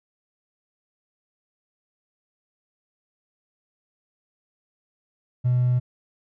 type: tone with hard clipping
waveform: triangle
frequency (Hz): 124.2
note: B2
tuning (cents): +10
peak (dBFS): -18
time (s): 5.44-5.8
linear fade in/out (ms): 20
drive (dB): 4
effects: none